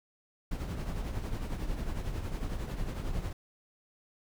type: noise with tremolo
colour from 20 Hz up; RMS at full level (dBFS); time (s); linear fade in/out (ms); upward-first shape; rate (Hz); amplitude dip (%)
brown; -32; 0.51-3.33; 5; triangle; 11; 60
effects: none